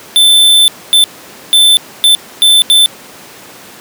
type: tone bursts at uneven times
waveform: square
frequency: 3535 Hz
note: A7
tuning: 7 cents sharp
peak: -4 dBFS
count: 6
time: 0.16-0.68 / 0.93-1.04 / 1.53-1.77 / 2.04-2.15 / 2.42-2.62 / 2.7-2.86 s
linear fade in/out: 0 ms
effects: pink hiss -33 dBFS RMS until 3.8 s + high-pass 200 Hz 12 dB/octave